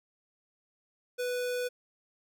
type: tone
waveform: square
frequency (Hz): 494.2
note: B4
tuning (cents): +1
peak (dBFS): -31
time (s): 1.18-1.69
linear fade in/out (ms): 20
effects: none